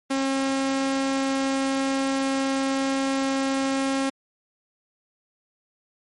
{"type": "tone", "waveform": "sawtooth", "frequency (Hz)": 270.1, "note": "C#4", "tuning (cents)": -45, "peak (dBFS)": -18, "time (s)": [0.1, 4.1], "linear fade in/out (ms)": 10, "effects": ["low-pass 12000 Hz 12 dB/octave", "MP3 48 kbps"]}